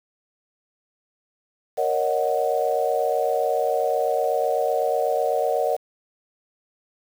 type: chord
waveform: sine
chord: D# minor seventh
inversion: second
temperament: equal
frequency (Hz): 466.2 / 554.4 / 622.3 / 740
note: A#4 / C#5 / D#5 / F#5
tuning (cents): 0 / 0 / 0 / 0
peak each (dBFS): -25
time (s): 1.77-5.77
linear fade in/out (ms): 20
effects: 7-bit